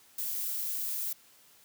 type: noise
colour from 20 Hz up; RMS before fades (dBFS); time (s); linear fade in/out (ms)
violet; -34; 0.18-1.13; 5
effects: white hiss -60 dBFS RMS until 1.64 s + high-pass 60 Hz 12 dB/octave